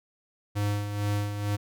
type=tone with tremolo; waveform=square; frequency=102.9 Hz; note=G#2; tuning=16 cents flat; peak=-25 dBFS; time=0.55-1.57 s; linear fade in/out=20 ms; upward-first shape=sine; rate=2.2 Hz; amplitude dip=55%; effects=none